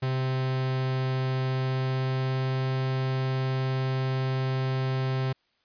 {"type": "tone with pitch glide", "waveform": "45% pulse", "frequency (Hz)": [130.6, 131.36], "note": ["C3", "C3"], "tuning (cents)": [-3, 7], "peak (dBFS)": -25, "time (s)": [0.02, 5.33], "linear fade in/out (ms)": 10, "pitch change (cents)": 10, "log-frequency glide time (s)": [1.4, 2.71], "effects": ["white hiss -70 dBFS RMS until 5.64 s", "resampled to 11025 Hz"]}